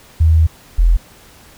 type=tone pair in turn; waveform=sine; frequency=80.2 / 42.24 Hz; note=E2 / E1; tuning=-47 / +43 cents; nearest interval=major seventh; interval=1110 cents; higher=first; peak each=-7 dBFS; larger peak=neither; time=0.2-0.47 / 0.78-0.97 s; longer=first; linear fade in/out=10 ms; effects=pink hiss -44 dBFS RMS until 1.57 s